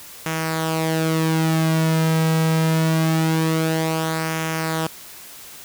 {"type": "tone with flanger", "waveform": "sawtooth", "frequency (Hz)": 160.6, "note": "E3", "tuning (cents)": -45, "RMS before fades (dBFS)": -20, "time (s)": [0.26, 4.87], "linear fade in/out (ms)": 2, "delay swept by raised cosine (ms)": [0.23, 2.83], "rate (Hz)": 0.24, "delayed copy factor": -0.55, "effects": ["white hiss -40 dBFS RMS until 5.64 s"]}